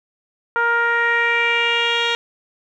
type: tone with low-pass filter sweep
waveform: 10% pulse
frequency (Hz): 469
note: A#4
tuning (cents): +11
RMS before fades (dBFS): -18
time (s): 0.56-2.15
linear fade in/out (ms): 0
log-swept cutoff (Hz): 1300 to 3800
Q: 3.4
effects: none